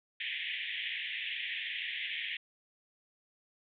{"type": "band-pass noise", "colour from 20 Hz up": "pink", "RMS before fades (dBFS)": -38, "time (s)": [0.2, 2.37], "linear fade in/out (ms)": 5, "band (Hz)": [1800, 3500], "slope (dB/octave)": 96, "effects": []}